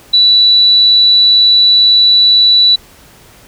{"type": "tone", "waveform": "sine", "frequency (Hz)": 3951, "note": "B7", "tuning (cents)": 0, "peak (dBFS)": -4, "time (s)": [0.13, 2.76], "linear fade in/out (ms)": 10, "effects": ["pink hiss -41 dBFS RMS until 3.47 s"]}